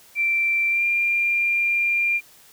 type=tone with pitch glide; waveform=sine; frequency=2349 to 2391 Hz; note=D7 to D7; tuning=0 to +30 cents; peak=-18 dBFS; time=0.15-2.21 s; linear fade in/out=50 ms; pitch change=+30 cents; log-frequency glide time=0.69-0.84 s; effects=white hiss -51 dBFS RMS until 2.52 s